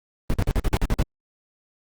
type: noise bursts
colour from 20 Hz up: brown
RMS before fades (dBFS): -19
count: 9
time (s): 0.3-1.026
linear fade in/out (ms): 0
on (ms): 38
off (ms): 48
effects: Opus 32 kbps